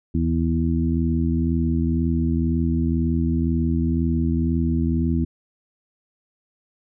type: harmonic tone with a mistuned harmonic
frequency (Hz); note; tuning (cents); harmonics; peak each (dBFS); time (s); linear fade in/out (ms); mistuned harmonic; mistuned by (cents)
82; E2; -9; 1 / 2 / 3 / 4; -22 / -24 / -23 / -28; 0.14-5.25; 10; 1; -78
effects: none

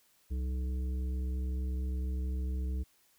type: harmonic tone with a mistuned harmonic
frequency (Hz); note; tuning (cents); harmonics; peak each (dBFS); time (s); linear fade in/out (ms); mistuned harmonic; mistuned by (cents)
62; B1; +7; 1 / 3 / 5 / 7; -31 / -45 / -49 / -53; 0.3-2.84; 20; 1; +120
effects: white hiss -68 dBFS RMS until 3.18 s

